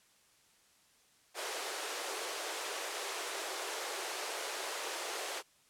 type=high-pass noise; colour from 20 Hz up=pink; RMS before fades=-39 dBFS; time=1.34-5.43 s; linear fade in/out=50 ms; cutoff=370 Hz; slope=48 dB/octave; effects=white hiss -67 dBFS RMS until 5.69 s + low-pass 10000 Hz 12 dB/octave